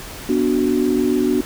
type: chord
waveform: sine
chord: B minor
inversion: none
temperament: equal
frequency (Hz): 246.9 / 293.7 / 370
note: B3 / D4 / F#4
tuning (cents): 0 / 0 / 0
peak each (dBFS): -19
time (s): 0.29-1.41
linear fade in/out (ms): 5
effects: pink hiss -34 dBFS RMS until 1.45 s